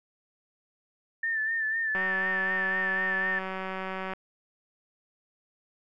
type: tone with vibrato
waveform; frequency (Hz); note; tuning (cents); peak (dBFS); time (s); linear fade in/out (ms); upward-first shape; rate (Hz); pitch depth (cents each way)
sine; 1784; A6; +23; -26; 1.23-3.39; 5; sine; 4; 46
type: click train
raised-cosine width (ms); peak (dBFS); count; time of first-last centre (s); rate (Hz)
0.5; -20; 414; 1.95-4.135; 189
effects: none